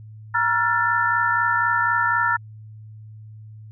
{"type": "tone cluster", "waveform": "sine", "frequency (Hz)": [944, 1350, 1414, 1768], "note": ["A#5", "E6", "F6", "A6"], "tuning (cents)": [22, 41, 21, 8], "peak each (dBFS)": -23, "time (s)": [0.34, 2.37], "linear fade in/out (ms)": 10, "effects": ["added 108 Hz sine -38 dBFS peak until 3.71 s"]}